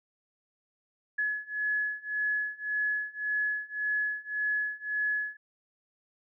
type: beating tone pair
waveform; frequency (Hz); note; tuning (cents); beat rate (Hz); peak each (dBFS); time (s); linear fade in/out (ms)
sine; 1698 / 1699.8; G#6 / G#6; +38 / +40; 1.8; -32 / -31; 1.18-5.37; 10
effects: none